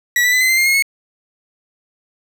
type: tone with pitch steps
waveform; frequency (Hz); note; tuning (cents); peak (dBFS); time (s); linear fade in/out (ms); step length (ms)
40% pulse; 1940 / 1973.9 / 2008 / 2044 / 2079 / 2116 / 2153 / 2190; B6 / B6 / B6 / C7 / C7 / C7 / C7 / C#7; -31 / -1 / +28 / -41 / -12 / +19 / +49 / -22; -11; 0.16-0.824; 2; 83
effects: 8-bit